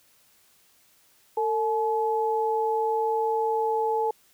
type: tone pair together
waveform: sine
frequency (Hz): 449.9 / 855.7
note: A4 / A5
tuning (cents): +39 / -48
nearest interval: major seventh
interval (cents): 1113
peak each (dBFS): -25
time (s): 1.37-4.11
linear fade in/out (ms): 5
effects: white hiss -61 dBFS RMS until 4.33 s